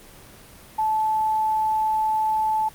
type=tone with quantisation; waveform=sine; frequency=870 Hz; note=A5; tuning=20 cents flat; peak=-19 dBFS; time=0.78-2.69 s; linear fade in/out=10 ms; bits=8; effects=pink hiss -46 dBFS RMS until 2.74 s + Opus 24 kbps